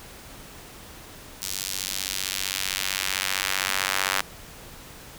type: tone with high-pass filter sweep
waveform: square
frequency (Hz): 47.76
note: G1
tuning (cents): -44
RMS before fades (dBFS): -28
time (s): 1.42-4.21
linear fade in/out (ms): 0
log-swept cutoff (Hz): 5200 to 1300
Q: 0.88
effects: pink hiss -44 dBFS RMS until 5.18 s